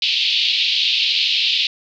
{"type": "band-pass noise", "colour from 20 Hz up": "white", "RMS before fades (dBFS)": -18, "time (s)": [0.02, 1.67], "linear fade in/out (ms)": 2, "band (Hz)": [2600, 4300], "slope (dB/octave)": 48, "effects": []}